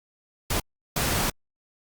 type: noise bursts at uneven times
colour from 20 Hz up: pink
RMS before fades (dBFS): -25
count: 2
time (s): 0.5-0.6 / 0.96-1.3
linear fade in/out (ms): 5
effects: Opus 48 kbps